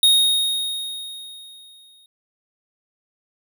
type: tone with exponential decay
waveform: square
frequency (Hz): 3729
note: A#7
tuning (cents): 0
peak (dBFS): -11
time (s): 0.03-2.06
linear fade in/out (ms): 2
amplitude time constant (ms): 440
effects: none